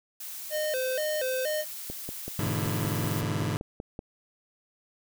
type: noise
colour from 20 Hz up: blue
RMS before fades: -39 dBFS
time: 0.2-3.21 s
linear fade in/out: 5 ms
type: tone with vibrato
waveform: square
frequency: 562 Hz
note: C#5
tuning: 24 cents sharp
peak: -28 dBFS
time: 0.5-1.65 s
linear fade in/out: 50 ms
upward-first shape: square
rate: 2.1 Hz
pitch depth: 150 cents each way
type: click train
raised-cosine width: 2 ms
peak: -23 dBFS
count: 12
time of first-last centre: 1.9-3.991 s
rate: 5.26 Hz
type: chord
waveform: sawtooth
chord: E dominant seventh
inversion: first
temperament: just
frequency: 103.01 / 123.61 / 148.33 / 164.81 Hz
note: G#2 / B2 / D3 / E3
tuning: -14 / +2 / +18 / 0 cents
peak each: -27 / -30 / -29 / -30 dBFS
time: 2.39-3.57 s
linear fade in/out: 0 ms
effects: none